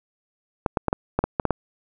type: clicks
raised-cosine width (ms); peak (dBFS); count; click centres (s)
1; -6; 9; 0.662 / 0.772 / 0.883 / 0.929 / 1.19 / 1.24 / 1.398 / 1.453 / 1.507
effects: none